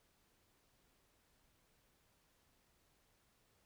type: silence
effects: pink hiss -75 dBFS RMS until 3.65 s